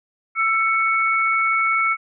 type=tone pair together; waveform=sine; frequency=1332.2 / 2217 Hz; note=E6 / C#7; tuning=+18 / 0 cents; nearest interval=major sixth; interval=882 cents; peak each=-19 dBFS; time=0.35-1.97 s; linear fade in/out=50 ms; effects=none